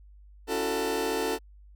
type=chord; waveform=sawtooth; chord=F# minor seventh; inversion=second; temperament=just; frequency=277.5 / 333 / 370 / 444 Hz; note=C#4 / E4 / F#4 / A4; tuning=+2 / +18 / 0 / +16 cents; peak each=-31 / -31 / -29 / -25 dBFS; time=0.47-1.39 s; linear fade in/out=50 ms; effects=added 50 Hz sine -49 dBFS peak until 1.75 s